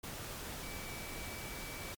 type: tone in noise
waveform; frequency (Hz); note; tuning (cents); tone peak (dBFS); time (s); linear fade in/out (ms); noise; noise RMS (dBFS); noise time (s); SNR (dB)
sine; 2300; D7; -37; -50; 0.63-1.93; 10; pink; -44; 0.03-1.95; -9
effects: MP3 96 kbps